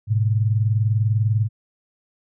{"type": "tone pair together", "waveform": "sine", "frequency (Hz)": [106, 126.06], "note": ["G#2", "B2"], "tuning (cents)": [36, 36], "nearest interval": "minor third", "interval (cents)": 300, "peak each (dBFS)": [-17, -23], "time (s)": [0.07, 1.49], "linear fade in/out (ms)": 50, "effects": []}